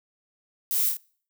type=noise with echo; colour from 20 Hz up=violet; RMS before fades=-26 dBFS; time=0.71-0.89 s; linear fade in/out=0 ms; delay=26 ms; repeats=3; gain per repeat=-3 dB; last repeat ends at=0.968 s; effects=noise-tail reverb RT60 0.5 s tail -25 dB re dry